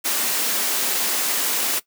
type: high-pass noise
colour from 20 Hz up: white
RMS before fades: -22 dBFS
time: 0.04-1.8 s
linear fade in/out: 20 ms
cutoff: 200 Hz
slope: 96 dB/octave
effects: noise-tail reverb RT60 0.1 s tail -18 dB re dry